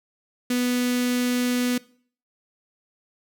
sawtooth tone with notch filter, 246.9 Hz, B3, in tune, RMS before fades -23 dBFS, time 0.5-1.78 s, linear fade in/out 5 ms, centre 850 Hz, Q 0.61, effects noise-tail reverb RT60 0.5 s tail -21 dB re dry

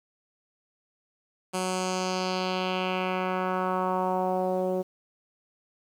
10% pulse tone with low-pass filter sweep, 185 Hz, F#3, in tune, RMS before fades -28 dBFS, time 1.53-4.83 s, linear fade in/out 20 ms, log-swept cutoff 9700 to 470 Hz, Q 2.1, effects 9-bit

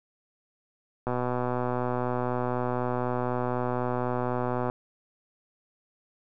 click train, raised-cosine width 1 ms, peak -15 dBFS, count 451, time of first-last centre 1.07-4.699 s, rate 124 Hz, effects none

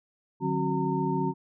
sine tone cluster, 149.3 / 183.6 / 268.1 / 369.9 / 914 Hz, D3 / F#3 / C4 / F#4 / A#5, +29 / -13 / +42 / 0 / -34 cents, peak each -31 dBFS, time 0.4-1.34 s, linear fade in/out 50 ms, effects none

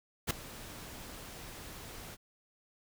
pink noise with ADSR envelope, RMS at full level -28 dBFS, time 0.27-2.17 s, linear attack 36 ms, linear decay 4 ms, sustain -19 dB, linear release 36 ms, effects none

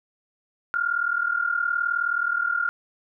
sine tone pair together, 1391 / 1430.1 Hz, F6 / F6, -7 / +41 cents, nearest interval unison, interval 48 cents, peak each -24 / -25 dBFS, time 0.74-2.69 s, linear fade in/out 0 ms, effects none

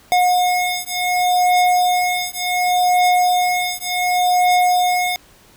square beating tone pair, 722 / 722.68 Hz, F#5 / F#5, -43 / -41 cents, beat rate 0.68 Hz, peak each -18 dBFS, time 0.12-5.16 s, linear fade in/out 0 ms, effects pink hiss -49 dBFS RMS until 5.56 s

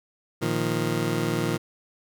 20% pulse chord, Bb suspended fourth, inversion none, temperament just, 116.54 / 155.39 / 174.81 Hz, Bb2 / Eb3 / F3, 0 / -2 / +2 cents, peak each -24 / -23 / -25 dBFS, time 0.41-1.58 s, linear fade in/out 20 ms, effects none

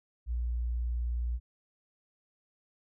sine tone, 59.5 Hz, A#1, 36 cents sharp, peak -29 dBFS, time 0.26-1.4 s, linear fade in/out 50 ms, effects none

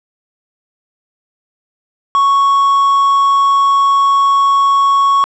triangle tone with quantisation, 1108.7 Hz, C#6, in tune, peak -6 dBFS, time 2.15-5.24 s, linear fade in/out 0 ms, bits 5, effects low-pass 6000 Hz 12 dB/octave

